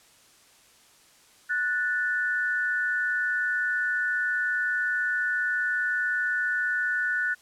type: tone pair together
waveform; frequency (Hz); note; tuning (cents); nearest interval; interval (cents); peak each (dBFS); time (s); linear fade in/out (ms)
sine; 1475.2 / 1760; F#6 / A6; -6 / 0; minor third; 306; -25 / -29; 1.49-7.35; 20
effects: white hiss -57 dBFS RMS until 7.41 s + low-pass 10000 Hz 12 dB/octave